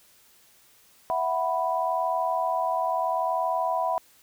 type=chord; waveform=sine; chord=E suspended second; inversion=none; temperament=equal; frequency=659.3 / 740 / 987.8 Hz; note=E5 / F#5 / B5; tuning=0 / 0 / 0 cents; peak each=-28 / -28 / -27 dBFS; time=1.1-3.98 s; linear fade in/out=0 ms; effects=white hiss -58 dBFS RMS until 4.22 s